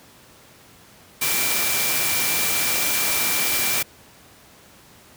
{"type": "tone in noise", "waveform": "sine", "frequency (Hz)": 2349, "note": "D7", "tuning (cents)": 0, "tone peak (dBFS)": -28, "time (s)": [1.21, 3.83], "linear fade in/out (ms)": 10, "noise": "white", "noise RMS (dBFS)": -22, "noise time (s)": [1.21, 3.83], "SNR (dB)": -9, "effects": ["pink hiss -49 dBFS RMS until 5.16 s", "high-pass 80 Hz 12 dB/octave"]}